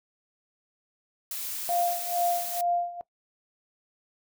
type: noise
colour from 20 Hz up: blue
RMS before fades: -34 dBFS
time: 1.31-2.61 s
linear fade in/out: 2 ms
type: tone with tremolo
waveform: sine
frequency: 698.5 Hz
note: F5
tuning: in tune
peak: -22 dBFS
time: 1.69-3.01 s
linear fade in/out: 0 ms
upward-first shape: sine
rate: 2.2 Hz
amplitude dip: 85%
effects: noise-tail reverb RT60 0.1 s tail -20 dB re dry